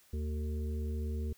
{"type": "harmonic tone", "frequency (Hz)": 75.5, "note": "D2", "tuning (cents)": 48, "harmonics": [1, 3, 5, 6], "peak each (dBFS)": [-33, -43, -47, -49], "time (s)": [0.13, 1.33], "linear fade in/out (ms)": 5, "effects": ["white hiss -64 dBFS RMS until 1.37 s"]}